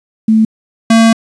sine / square tone pair in turn, 220 / 226.4 Hz, A3 / A3, 0 / +50 cents, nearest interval unison, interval 50 cents, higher second, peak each -5 dBFS, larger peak neither, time 0.28-0.45 / 0.9-1.13 s, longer second, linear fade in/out 5 ms, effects resampled to 22050 Hz + 7-bit

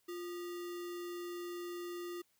sine tone with sample-and-hold, 350 Hz, F4, 4 cents sharp, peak -40 dBFS, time 0.08-2.22 s, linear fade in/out 10 ms, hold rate 1575 Hz, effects white hiss -75 dBFS RMS until 2.39 s

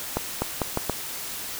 accelerating click train, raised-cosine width 1 ms, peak -9 dBFS, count 5, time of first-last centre 0.17-0.897 s, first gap 250 ms, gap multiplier 0.79, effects white hiss -34 dBFS RMS until 1.59 s

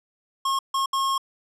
square tone bursts at uneven times, 1082 Hz, C#6, 42 cents flat, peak -22 dBFS, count 3, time 0.45-0.59 / 0.74-0.86 / 0.93-1.18 s, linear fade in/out 5 ms, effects low-pass 10000 Hz 12 dB/octave

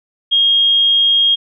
sine tone, 3250 Hz, G#7, 38 cents flat, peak -9 dBFS, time 0.31-1.36 s, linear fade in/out 20 ms, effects none

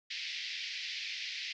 pink band-pass noise, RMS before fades -40 dBFS, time 0.1-1.53 s, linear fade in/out 10 ms, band 2000 to 5300 Hz, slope 48 dB/octave, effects none

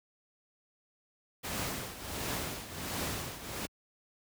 pink noise with tremolo, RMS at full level -34 dBFS, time 1.43-3.67 s, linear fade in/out 20 ms, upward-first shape triangle, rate 1.4 Hz, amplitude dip 75%, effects high-pass 60 Hz 12 dB/octave

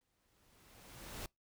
pink noise with exponential growth, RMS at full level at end -44 dBFS, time 0.01-1.26 s, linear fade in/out 2 ms, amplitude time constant 270 ms, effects noise-tail reverb RT60 0.2 s tail -26 dB re dry

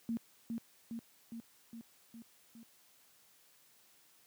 sine tone with echo, 230 Hz, A#3, 23 cents flat, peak -33 dBFS, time 0.09-0.17 s, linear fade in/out 0 ms, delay 410 ms, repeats 6, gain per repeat -3 dB, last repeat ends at 2.63 s, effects white hiss -66 dBFS RMS until 4.26 s + high-pass 100 Hz 12 dB/octave

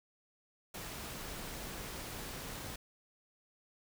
pink noise, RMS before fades -44 dBFS, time 0.74-2.76 s, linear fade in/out 5 ms, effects none

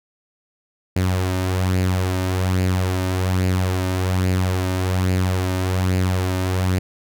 sawtooth tone with flanger, 92.5 Hz, F#2, in tune, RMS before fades -20 dBFS, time 0.96-6.79 s, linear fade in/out 5 ms, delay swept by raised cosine 0.42 to 3.32 ms, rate 1.2 Hz, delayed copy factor +0.5, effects none

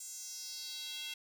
square tone with high-pass filter sweep, 299.3 Hz, D4, 33 cents sharp, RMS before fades -44 dBFS, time 0-1.14 s, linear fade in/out 5 ms, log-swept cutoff 7400 to 3000 Hz, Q 3.4, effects none

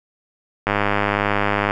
click train, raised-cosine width 0.5 ms, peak -3 dBFS, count 107, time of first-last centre 0.67-1.709 s, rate 102 Hz, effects none

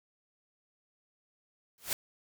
white noise with exponential growth, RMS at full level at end -28 dBFS, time 1.78-1.93 s, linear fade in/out 1 ms, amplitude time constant 32 ms, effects none

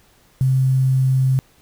sine tone with quantisation, 131.5 Hz, C3, 9 cents sharp, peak -13 dBFS, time 0.41-1.39 s, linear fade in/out 0 ms, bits 7, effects pink hiss -55 dBFS RMS until 1.61 s

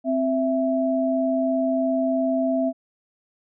sine tone pair together, 261.7 / 661.3 Hz, C4 / E5, 0 / +5 cents, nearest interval octave + major third, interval 1605 cents, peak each -22 dBFS, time 0.04-2.73 s, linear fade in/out 50 ms, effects none

